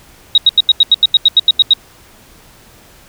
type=tone bursts; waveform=sine; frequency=3800 Hz; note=A#7; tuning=33 cents sharp; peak=-3 dBFS; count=13; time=0.35-1.735 s; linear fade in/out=2 ms; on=29 ms; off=84 ms; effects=pink hiss -43 dBFS RMS until 3.08 s